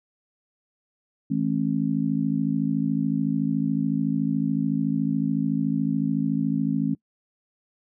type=harmonic tone; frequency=53.8 Hz; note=A1; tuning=38 cents flat; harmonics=3 / 4 / 5; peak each=-27 / -25 / -25 dBFS; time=1.3-6.95 s; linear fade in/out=10 ms; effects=noise-tail reverb RT60 0.1 s tail -25 dB re dry